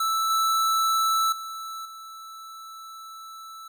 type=tone with level steps; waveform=square; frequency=1318.5 Hz; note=E6; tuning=in tune; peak=-23 / -21 / -34 / -40 dBFS; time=0-3.68 s; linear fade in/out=5 ms; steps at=0.3 / 1.32 / 1.85 s; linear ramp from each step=5 ms; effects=none